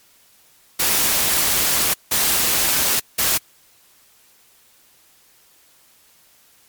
white noise bursts at uneven times, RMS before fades -18 dBFS, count 3, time 0.79-1.94 / 2.11-3 / 3.18-3.38 s, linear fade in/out 10 ms, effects white hiss -54 dBFS RMS until 6.68 s + MP3 96 kbps

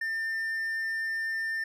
triangle tone, 1798 Hz, A6, 37 cents sharp, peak -27 dBFS, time 0.01-1.64 s, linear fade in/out 5 ms, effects none

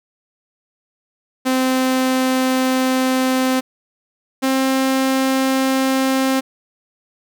sawtooth tone pair in turn, 259.1 / 265 Hz, C4 / C4, -17 / +22 cents, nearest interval unison, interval 39 cents, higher second, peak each -11 dBFS, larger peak neither, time 1.45-3.61 / 4.42-6.41 s, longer first, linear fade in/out 20 ms, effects none

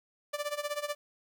sawtooth tone with tremolo, 587.3 Hz, D5, in tune, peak -26 dBFS, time 0.33-0.95 s, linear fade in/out 10 ms, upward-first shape sine, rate 16 Hz, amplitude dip 85%, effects 11-bit

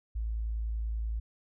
sine tone, 55.2 Hz, A1, 6 cents sharp, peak -30 dBFS, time 0.15-1.2 s, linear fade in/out 10 ms, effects none

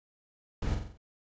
brown noise with echo, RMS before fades -32 dBFS, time 0.62-0.75 s, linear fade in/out 5 ms, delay 45 ms, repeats 5, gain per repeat -5 dB, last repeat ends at 0.975 s, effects resampled to 16000 Hz

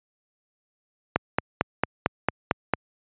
click train, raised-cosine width 0.5 ms, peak -4 dBFS, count 8, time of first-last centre 1.16-2.737 s, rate 4.44 Hz, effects high-pass 80 Hz 12 dB/octave + resampled to 8000 Hz

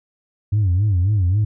sine tone with vibrato, 96.8 Hz, G2, 21 cents flat, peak -12 dBFS, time 0.52-1.45 s, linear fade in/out 10 ms, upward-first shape sine, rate 3.7 Hz, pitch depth 180 cents each way, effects tanh soft clip ceiling -12 dBFS

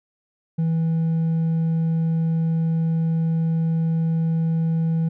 sine tone with hard clipping, 163.3 Hz, E3, 16 cents flat, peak -19 dBFS, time 0.58-5.09 s, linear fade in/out 10 ms, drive 2 dB, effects none

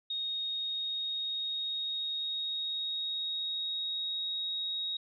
sine tone with pitch glide, 3729 to 3777 Hz, A#7 to A#7, 0 to +22 cents, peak -32 dBFS, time 0.1-4.97 s, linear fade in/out 5 ms, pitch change +22 cents, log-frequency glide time 0.42-4.35 s, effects none

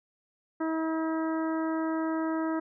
harmonic tone, 320.9 Hz, E4, 46 cents flat, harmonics 1 / 2 / 3 / 4 / 5 / 6, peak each -28 / -36 / -38 / -39 / -43 / -48 dBFS, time 0.6-2.6 s, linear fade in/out 10 ms, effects none

